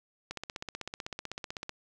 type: click train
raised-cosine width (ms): 0.2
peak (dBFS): -20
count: 23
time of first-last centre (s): 0.31-1.694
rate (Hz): 15.9
effects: none